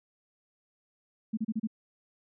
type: tone bursts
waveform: sine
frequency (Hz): 220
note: A3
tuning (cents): 0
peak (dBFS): -27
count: 5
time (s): 1.33-1.673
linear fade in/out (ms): 10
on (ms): 43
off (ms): 32
effects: none